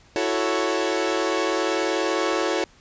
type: chord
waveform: sawtooth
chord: F# minor seventh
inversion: third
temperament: equal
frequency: 329.6 / 370 / 440 / 554.4 Hz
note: E4 / F#4 / A4 / C#5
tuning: 0 / 0 / 0 / 0 cents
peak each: -23 dBFS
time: 0.16-2.64 s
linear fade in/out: 0 ms
effects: pink hiss -54 dBFS RMS until 2.8 s + resampled to 16000 Hz

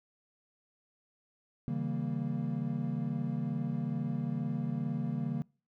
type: chord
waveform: triangle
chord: C# diminished seventh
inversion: none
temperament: equal with one note detuned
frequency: 138.59 / 160.86 / 196 / 233.1 Hz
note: C#3 / E3 / G3 / Bb3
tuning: 0 / -42 / 0 / 0 cents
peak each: -34 / -35 / -38 / -34 dBFS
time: 1.68-5.42 s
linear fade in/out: 0 ms
effects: noise-tail reverb RT60 0.4 s tail -26 dB re dry

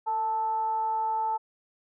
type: tone with frequency modulation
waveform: sine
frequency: 880 Hz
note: A5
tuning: in tune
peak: -25 dBFS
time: 0.06-1.38 s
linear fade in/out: 20 ms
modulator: 427 Hz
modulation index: 0.26
effects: none

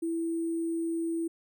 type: tone with sample-and-hold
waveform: sine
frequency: 331.6 Hz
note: E4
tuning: 10 cents sharp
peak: -28 dBFS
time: 0.02-1.28 s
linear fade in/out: 10 ms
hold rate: 8820 Hz
effects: none

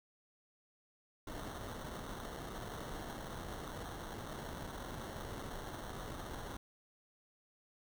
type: noise with sample-and-hold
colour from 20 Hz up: pink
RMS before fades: -45 dBFS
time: 1.27-6.57 s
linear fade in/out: 5 ms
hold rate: 2450 Hz
effects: none

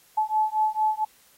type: beating tone pair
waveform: sine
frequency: 861 / 865.4 Hz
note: A5 / A5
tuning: -38 / -29 cents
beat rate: 4.4 Hz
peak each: -24 dBFS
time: 0.17-1.05 s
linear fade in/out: 10 ms
effects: white hiss -58 dBFS RMS until 1.37 s + AAC 48 kbps

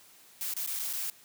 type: noise with dropouts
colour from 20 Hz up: blue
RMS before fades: -34 dBFS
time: 0.41-1.1 s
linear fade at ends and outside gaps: 1 ms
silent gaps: 0.538-0.565 / 0.663-0.674 / 0.791-0.795 / 0.929-0.934 s
effects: white hiss -57 dBFS RMS until 1.24 s + high-pass 100 Hz 12 dB/octave

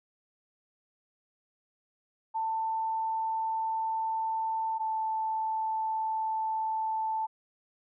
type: tone pair in turn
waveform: sine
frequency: 890 / 880.8 Hz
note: A5 / A5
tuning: +20 / +2 cents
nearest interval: unison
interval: 18 cents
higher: first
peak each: -28 dBFS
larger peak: neither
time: 2.34-4.79 / 4.79-7.27 s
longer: second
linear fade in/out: 20 ms
effects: none

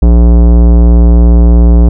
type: tone with tanh clipping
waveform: sine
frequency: 58.5 Hz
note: A#1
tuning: 7 cents sharp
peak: -3 dBFS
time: 0.02-1.89 s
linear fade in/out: 5 ms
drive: 18 dB
effects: none

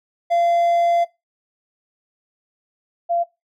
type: tone pair in turn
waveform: triangle / sine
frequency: 687 / 687 Hz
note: F5 / F5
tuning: -29 / -29 cents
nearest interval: unison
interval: 0 cents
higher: neither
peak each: -13 / -17 dBFS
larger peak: first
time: 0.3-1.05 / 3.09-3.24 s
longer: first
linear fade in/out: 20 ms
effects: noise-tail reverb RT60 0.2 s tail -17 dB re dry

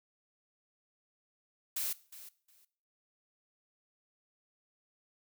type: noise with echo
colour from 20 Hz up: blue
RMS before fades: -35 dBFS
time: 1.76-1.93 s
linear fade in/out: 5 ms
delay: 360 ms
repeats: 2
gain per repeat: -15 dB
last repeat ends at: 2.65 s
effects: noise-tail reverb RT60 0.5 s tail -19 dB re dry

